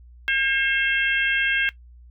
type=harmonic tone; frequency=537 Hz; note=C5; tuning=45 cents sharp; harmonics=3 / 4 / 5 / 6; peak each=-22 / -26 / -26 / -28 dBFS; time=0.28-1.69 s; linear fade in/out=0 ms; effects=noise-tail reverb RT60 0.1 s tail -17 dB re dry + added 60 Hz sine -44 dBFS peak until 2.1 s